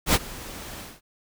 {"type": "noise with ADSR envelope", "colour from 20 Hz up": "pink", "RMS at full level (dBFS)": -17, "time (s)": [0.06, 1.01], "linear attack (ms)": 83, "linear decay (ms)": 36, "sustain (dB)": -21, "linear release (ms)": 200, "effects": []}